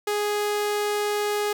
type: tone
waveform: sawtooth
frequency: 415.3 Hz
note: G#4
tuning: in tune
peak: -19 dBFS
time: 0.07-1.53 s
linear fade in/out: 5 ms
effects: none